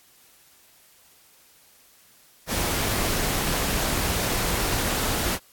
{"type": "noise", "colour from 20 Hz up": "pink", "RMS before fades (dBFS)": -25, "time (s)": [2.47, 5.39], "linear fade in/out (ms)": 50, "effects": ["white hiss -56 dBFS RMS until 5.52 s", "AAC 64 kbps"]}